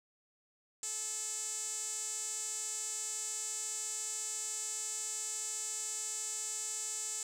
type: tone with band-pass filter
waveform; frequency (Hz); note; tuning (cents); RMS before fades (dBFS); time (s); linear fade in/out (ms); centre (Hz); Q
sawtooth; 434.1; A4; -23; -39; 0.83-7.23; 2; 7500; 8.1
effects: none